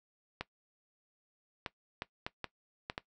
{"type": "clicks", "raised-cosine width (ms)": 0.3, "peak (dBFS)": -20, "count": 7, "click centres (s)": [0.41, 1.662, 2.021, 2.265, 2.443, 2.899, 2.979], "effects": ["noise-tail reverb RT60 0.1 s tail -18 dB re dry"]}